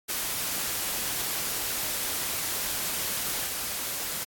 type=noise with level steps; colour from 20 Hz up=white; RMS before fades=-30 / -32 dBFS; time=0.08-4.25 s; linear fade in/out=20 ms; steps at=3.46 s; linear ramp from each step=5 ms; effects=AAC 64 kbps